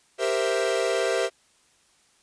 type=chord; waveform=45% pulse; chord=C dominant seventh; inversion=second; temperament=equal; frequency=392 / 466.2 / 523.3 / 659.3 Hz; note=G4 / Bb4 / C5 / E5; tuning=0 / 0 / 0 / 0 cents; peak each=-28 dBFS; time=0.18-1.3 s; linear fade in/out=50 ms; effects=white hiss -62 dBFS RMS until 2.22 s + resampled to 22050 Hz